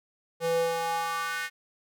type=tone with high-pass filter sweep; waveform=square; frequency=166 Hz; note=E3; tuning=12 cents sharp; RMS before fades=-29 dBFS; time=0.4-1.5 s; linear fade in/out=50 ms; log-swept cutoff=380 to 1800 Hz; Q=3.5; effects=none